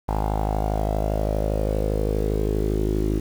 sawtooth tone with low-pass filter sweep, 52.5 Hz, G#1, 19 cents sharp, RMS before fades -23 dBFS, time 0.08-3.2 s, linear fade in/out 10 ms, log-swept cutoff 870 to 340 Hz, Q 5.3, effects 7-bit

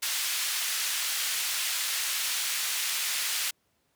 pink band-pass noise, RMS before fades -30 dBFS, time 0.02-3.51 s, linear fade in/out 10 ms, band 2300 to 16000 Hz, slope 12 dB/octave, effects pink hiss -72 dBFS RMS until 3.95 s + high-pass 80 Hz 12 dB/octave

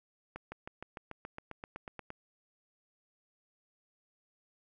accelerating click train, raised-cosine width 0.5 ms, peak -27 dBFS, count 14, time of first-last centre 0.36-2.104 s, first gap 160 ms, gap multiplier 0.97, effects none

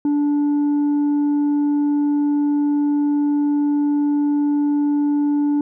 sine tone with tanh clipping, 291.2 Hz, D4, 15 cents flat, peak -16 dBFS, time 0.05-5.61 s, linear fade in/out 2 ms, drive 3 dB, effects none

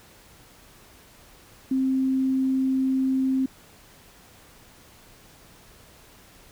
sine tone, 263.6 Hz, C4, 13 cents sharp, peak -20 dBFS, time 1.71-3.46 s, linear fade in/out 5 ms, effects pink hiss -52 dBFS RMS until 6.51 s

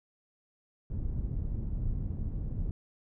pink low-pass noise, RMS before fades -33 dBFS, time 0.9-2.71 s, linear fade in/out 2 ms, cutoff 140 Hz, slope 12 dB/octave, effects none

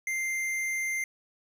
sine tone with tanh clipping, 2093 Hz, C7, in tune, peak -30 dBFS, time 0.07-1.04 s, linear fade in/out 2 ms, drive 15 dB, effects none

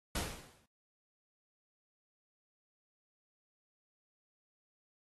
pink noise with exponential decay, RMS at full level -34 dBFS, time 0.15-0.66 s, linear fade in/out 5 ms, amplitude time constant 110 ms, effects AAC 32 kbps

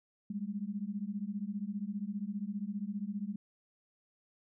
sine beating tone pair, 196.4 / 211.4 Hz, G3 / G#3, +4 / +31 cents, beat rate 15 Hz, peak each -38 / -38 dBFS, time 0.3-3.36 s, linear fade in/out 5 ms, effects none

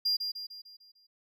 triangle tone with echo, 4800 Hz, D8, 37 cents sharp, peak -24 dBFS, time 0.05-0.17 s, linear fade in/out 10 ms, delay 150 ms, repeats 6, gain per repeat -6 dB, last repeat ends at 1.07 s, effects none

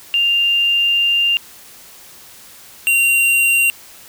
sine / square tone pair in turn, 2794 / 2764 Hz, F7 / F7, 0 / -19 cents, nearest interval unison, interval 19 cents, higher first, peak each -12 dBFS, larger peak neither, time 0.14-1.37 / 2.87-3.7 s, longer first, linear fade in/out 0 ms, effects white hiss -41 dBFS RMS until 4.08 s

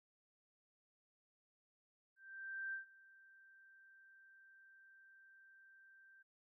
sine tone with ADSR envelope, 1568 Hz, G6, in tune, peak -40 dBFS, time 2.16-6.23 s, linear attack 570 ms, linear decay 120 ms, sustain -22 dB, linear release 13 ms, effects none

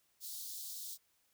white high-pass noise, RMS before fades -45 dBFS, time 0.2-0.98 s, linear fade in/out 50 ms, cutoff 3600 Hz, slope 48 dB/octave, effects white hiss -75 dBFS RMS until 1.33 s

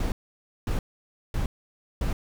brown noise bursts, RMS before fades -26 dBFS, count 4, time 0-2.13 s, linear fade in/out 2 ms, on 120 ms, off 550 ms, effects none

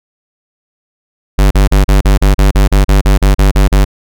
square tone bursts, 49 Hz, G1, in tune, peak -5 dBFS, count 15, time 1.38-3.848 s, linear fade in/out 10 ms, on 130 ms, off 37 ms, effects none

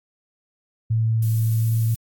sine tone with pitch glide, 112.2 to 113.18 Hz, A2 to A2, +34 to +49 cents, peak -17 dBFS, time 0.9-1.95 s, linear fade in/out 10 ms, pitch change +15 cents, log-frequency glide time 1.24-1.81 s
violet noise, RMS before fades -36 dBFS, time 1.22-1.96 s, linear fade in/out 5 ms
effects AAC 64 kbps

